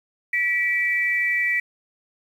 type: tone pair together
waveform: sine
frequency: 1948 / 2317 Hz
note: B6 / D7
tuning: -24 / -24 cents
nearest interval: minor third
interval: 300 cents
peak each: -21 / -23 dBFS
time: 0.33-1.6 s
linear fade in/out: 5 ms
effects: 8-bit